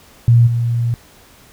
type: tone with level steps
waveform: sine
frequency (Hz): 118.1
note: A#2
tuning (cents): +23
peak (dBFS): -6 / -14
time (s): 0.28-0.94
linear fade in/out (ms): 0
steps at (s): 0.46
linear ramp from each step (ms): 20
effects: pink hiss -46 dBFS RMS until 1.52 s